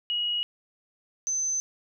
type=tone pair in turn; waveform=sine; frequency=2900 / 6145 Hz; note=F#7 / G8; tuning=-35 / -35 cents; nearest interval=octave + minor second; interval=1300 cents; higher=second; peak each=-25 dBFS; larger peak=neither; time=0.1-0.43 / 1.27-1.6 s; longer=neither; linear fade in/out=0 ms; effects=none